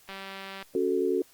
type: click train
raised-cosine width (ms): 0.3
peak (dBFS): -24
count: 105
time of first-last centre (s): 0.09-0.626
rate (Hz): 194
type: chord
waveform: sine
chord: F# minor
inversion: second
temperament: equal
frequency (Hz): 277.2 / 370 / 440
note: C#4 / F#4 / A4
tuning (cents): 0 / 0 / 0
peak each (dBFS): -31 / -26 / -28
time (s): 0.75-1.22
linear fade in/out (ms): 2
effects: white hiss -58 dBFS RMS until 1.33 s + Opus 48 kbps